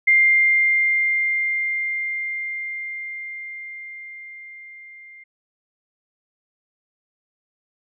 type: tone with level ramp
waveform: sine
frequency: 2100 Hz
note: C7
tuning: 6 cents sharp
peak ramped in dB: -11 to -41 dBFS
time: 0.07-5.24 s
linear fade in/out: 10 ms
effects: none